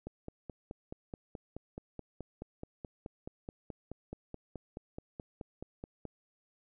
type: click train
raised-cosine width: 2 ms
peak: -28 dBFS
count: 29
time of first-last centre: 0.07-6.053 s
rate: 4.68 Hz
effects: none